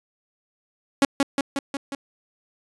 sawtooth tone with echo, 277.2 Hz, C#4, in tune, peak -10 dBFS, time 1.02-1.05 s, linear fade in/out 2 ms, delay 180 ms, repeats 5, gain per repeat -3 dB, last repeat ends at 1.95 s, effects resampled to 24000 Hz

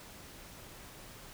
silence, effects pink hiss -51 dBFS RMS until 1.33 s

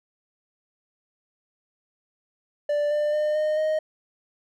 triangle tone with pitch steps, 587.3 / 595.8 / 604.5 / 613.3 / 622.2 Hz, D5 / D5 / D5 / D#5 / D#5, 0 / +25 / +50 / -25 / 0 cents, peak -19 dBFS, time 2.69-3.79 s, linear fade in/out 5 ms, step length 220 ms, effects none

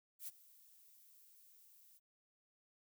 violet noise with ADSR envelope, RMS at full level -45 dBFS, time 0.19-2 s, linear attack 85 ms, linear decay 29 ms, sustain -20 dB, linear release 35 ms, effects none

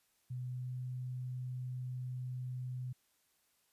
sine tone with pitch glide, 125.5 to 126.45 Hz, B2 to B2, +28 to +41 cents, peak -38 dBFS, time 0.3-2.93 s, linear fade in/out 10 ms, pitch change +13 cents, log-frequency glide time 0.48-0.74 s, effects white hiss -75 dBFS RMS until 3.72 s + resampled to 32000 Hz

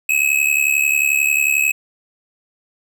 square tone with amplitude modulation, 2565 Hz, E7, 48 cents flat, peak -11 dBFS, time 0.09-1.72 s, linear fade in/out 5 ms, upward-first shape sine, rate 71.2 Hz, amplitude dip 80%, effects none

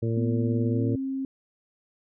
harmonic tone, 114.2 Hz, A#2, 35 cents flat, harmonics 1 / 2 / 3 / 4 / 5, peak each -25 / -32 / -32 / -33 / -41 dBFS, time 0.02-0.96 s, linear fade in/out 10 ms
sine tone with pitch glide, 246.9 to 267.7 Hz, B3 to C4, 0 to +40 cents, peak -27 dBFS, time 0.17-1.25 s, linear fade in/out 2 ms, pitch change +140 cents, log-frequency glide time 0.71-0.82 s
effects none

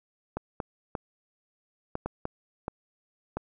clicks, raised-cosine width 1 ms, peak -17 dBFS, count 8, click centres 0.37 / 0.602 / 0.952 / 1.954 / 2.06 / 2.254 / 2.681 / 3.37 s, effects none

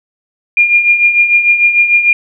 sine tone with tremolo, 2411 Hz, D7, 45 cents sharp, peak -3 dBFS, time 0.57-2.13 s, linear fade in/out 2 ms, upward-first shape triangle, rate 6.7 Hz, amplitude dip 70%, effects none

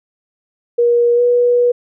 sine tone with pitch glide, 476.3 to 485.7 Hz, A#4 to B4, +37 to -29 cents, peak -9 dBFS, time 0.78-1.72 s, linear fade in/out 10 ms, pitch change +34 cents, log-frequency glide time 1.15-1.21 s, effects none

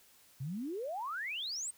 sine exponential sweep, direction up, 123.47 to 8730 Hz, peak -36 dBFS, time 0.4-1.71 s, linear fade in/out 10 ms, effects white hiss -63 dBFS RMS until 1.77 s

